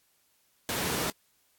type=high-pass noise; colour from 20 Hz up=pink; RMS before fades=-31 dBFS; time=0.69-1.1 s; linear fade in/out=0 ms; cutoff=120 Hz; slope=12 dB/octave; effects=white hiss -69 dBFS RMS until 1.58 s + AAC 64 kbps